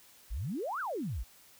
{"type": "exponential two-way sweep", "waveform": "sine", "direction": "up then down", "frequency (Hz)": [43.65, 1580, 43.65], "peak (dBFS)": -33, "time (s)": [0.3, 1.24], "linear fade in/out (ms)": 20, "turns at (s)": 0.8, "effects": ["white hiss -59 dBFS RMS until 1.59 s"]}